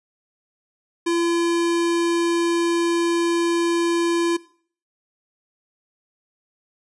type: tone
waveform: square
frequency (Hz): 340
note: F4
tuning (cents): -46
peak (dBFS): -19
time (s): 1.06-4.37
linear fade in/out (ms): 10
effects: noise-tail reverb RT60 0.5 s tail -20 dB re dry + resampled to 24000 Hz